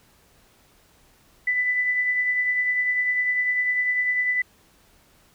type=tone with tremolo; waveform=sine; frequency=1992 Hz; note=B6; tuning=14 cents sharp; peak=-18 dBFS; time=1.47-4.42 s; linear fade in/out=5 ms; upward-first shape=triangle; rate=10 Hz; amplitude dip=45%; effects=pink hiss -58 dBFS RMS until 5.34 s